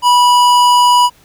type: tone with tanh clipping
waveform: sine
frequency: 979 Hz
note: B5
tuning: 15 cents flat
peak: -8 dBFS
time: 0.02-1.1 s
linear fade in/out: 50 ms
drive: 18 dB
effects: pink hiss -48 dBFS RMS until 1.24 s